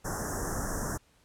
pink band-stop noise, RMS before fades -33 dBFS, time 0.04-0.98 s, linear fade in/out 20 ms, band 1800 to 5500 Hz, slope 96 dB/octave, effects pink hiss -65 dBFS RMS until 1.24 s + low-pass 11000 Hz 12 dB/octave

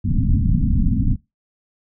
pink low-pass noise, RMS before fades -17 dBFS, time 0.04-1.16 s, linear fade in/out 10 ms, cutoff 270 Hz, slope 96 dB/octave, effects noise-tail reverb RT60 0.2 s tail -20 dB re dry

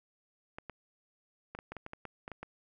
clicks, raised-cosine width 0.5 ms, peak -27 dBFS, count 12, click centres 0.585 / 0.697 / 1.55 / 1.589 / 1.72 / 1.767 / 1.864 / 1.934 / 2.053 / 2.279 / 2.317 / 2.43 s, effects none

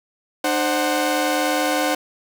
sawtooth tone cluster, 301.6 / 524 / 741 Hz, D4 / C5 / F#5, +46 / +2 / +2 cents, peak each -19 dBFS, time 0.44-1.95 s, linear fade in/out 5 ms, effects none

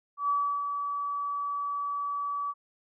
sine tone with ADSR envelope, 1146 Hz, D6, 43 cents flat, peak -23 dBFS, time 0.17-2.54 s, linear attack 120 ms, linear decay 330 ms, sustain -6 dB, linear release 42 ms, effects none

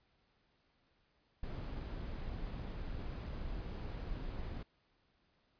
brown noise, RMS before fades -42 dBFS, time 1.43-4.63 s, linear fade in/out 5 ms, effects pink hiss -75 dBFS RMS until 5.59 s + resampled to 11025 Hz

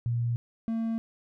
sine / triangle tone pair in turn, 118.5 / 226.4 Hz, A#2 / A3, +29 / +50 cents, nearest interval major seventh, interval 1121 cents, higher second, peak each -25 dBFS, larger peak neither, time 0.06-0.36 / 0.68-0.98 s, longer neither, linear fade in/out 0 ms, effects none

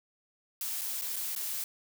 blue noise with dropouts, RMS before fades -35 dBFS, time 0.61-1.64 s, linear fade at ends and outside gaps 1 ms, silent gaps 0.812-0.816 / 1.013-1.02 / 1.159-1.164 / 1.351-1.362 s, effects none

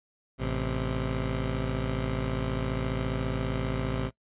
15% pulse tone pair together, 54.77 / 130 Hz, A1 / C3, -7 / -11 cents, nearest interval octave + minor third, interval 1496 cents, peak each -24 / -25 dBFS, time 0.38-4.11 s, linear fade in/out 50 ms, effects noise-tail reverb RT60 0.1 s tail -20 dB re dry + resampled to 8000 Hz

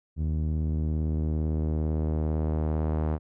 sawtooth tone with low-pass filter sweep, 77.7 Hz, D#2, 2 cents flat, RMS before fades -27 dBFS, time 0.16-3.19 s, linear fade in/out 50 ms, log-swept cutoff 190 to 920 Hz, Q 0.9, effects none

